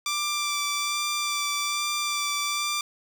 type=tone with vibrato; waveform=10% pulse; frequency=1174.7 Hz; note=D6; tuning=in tune; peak=-17 dBFS; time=0.06-2.81 s; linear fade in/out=2 ms; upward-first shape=sine; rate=1.2 Hz; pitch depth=14 cents each way; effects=none